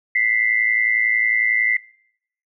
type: tone pair together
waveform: sine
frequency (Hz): 1982 / 2093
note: B6 / C7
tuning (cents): +6 / 0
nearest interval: minor second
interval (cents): 94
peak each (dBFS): -18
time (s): 0.15-1.77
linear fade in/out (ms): 5
effects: noise-tail reverb RT60 0.7 s tail -23 dB re dry